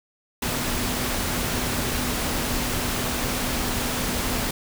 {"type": "tone in noise", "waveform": "sine", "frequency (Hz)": 246.8, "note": "B3", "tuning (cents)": -1, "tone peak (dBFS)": -33, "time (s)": [0.42, 4.51], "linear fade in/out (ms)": 5, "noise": "pink", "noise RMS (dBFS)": -26, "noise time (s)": [0.42, 4.51], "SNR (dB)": -10, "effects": []}